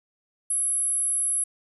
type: tone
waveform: sine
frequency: 10870 Hz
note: F9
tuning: 48 cents flat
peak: -22 dBFS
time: 0.5-1.44 s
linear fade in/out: 5 ms
effects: none